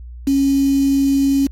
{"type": "tone with quantisation", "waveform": "sine", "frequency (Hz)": 275, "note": "C#4", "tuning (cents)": -14, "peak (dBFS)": -12, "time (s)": [0.27, 1.47], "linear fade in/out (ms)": 5, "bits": 5, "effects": ["added 60 Hz sine -31 dBFS peak until 1.51 s", "AAC 48 kbps"]}